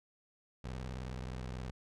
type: tone with vibrato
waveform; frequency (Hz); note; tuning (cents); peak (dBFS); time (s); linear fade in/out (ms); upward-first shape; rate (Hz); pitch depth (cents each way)
20% pulse; 63.2; B1; +41; -35; 0.64-1.71; 5; sine; 19; 220
effects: low-pass 7000 Hz 12 dB/octave